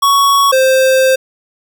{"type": "tone pair in turn", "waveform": "square", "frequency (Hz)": [1116, 524.3], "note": ["C#6", "C5"], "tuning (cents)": [11, 3], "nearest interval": "octave + minor second", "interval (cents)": 1308, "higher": "first", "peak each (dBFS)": -8, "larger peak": "neither", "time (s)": [[0.02, 0.52], [0.52, 1.16]], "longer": "second", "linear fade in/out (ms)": 10, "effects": []}